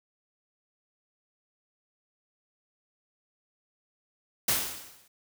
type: noise with exponential decay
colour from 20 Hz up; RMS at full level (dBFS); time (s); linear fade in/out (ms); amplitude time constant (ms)
white; -23; 4.48-5.08; 5; 130
effects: none